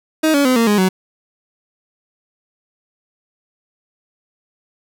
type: tone with pitch steps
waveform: 30% pulse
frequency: 314.4 / 283.4 / 255.4 / 230.2 / 207.4 / 186.94 Hz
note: D#4 / C#4 / C4 / A#3 / G#3 / F#3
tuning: +18 / +38 / -42 / -22 / -2 / +18 cents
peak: -9 dBFS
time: 0.23-0.89 s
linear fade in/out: 10 ms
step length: 110 ms
effects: none